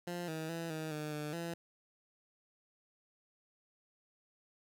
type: tone with pitch steps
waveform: 15% pulse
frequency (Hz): 175 / 159 / 166.5 / 157.5 / 151.8 / 149.9 / 168.9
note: F3 / D#3 / E3 / D#3 / D#3 / D3 / E3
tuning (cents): +4 / +38 / +18 / +21 / -42 / +36 / +42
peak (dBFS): -32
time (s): 0.07-1.54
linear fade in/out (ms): 5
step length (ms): 210
effects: none